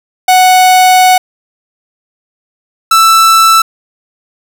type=tone pair in turn; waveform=45% pulse; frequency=740 / 1324.6 Hz; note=F#5 / E6; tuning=0 / +8 cents; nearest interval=minor seventh; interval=1008 cents; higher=second; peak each=-3 dBFS; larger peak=neither; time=0.28-1.18 / 2.91-3.62 s; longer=first; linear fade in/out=5 ms; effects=none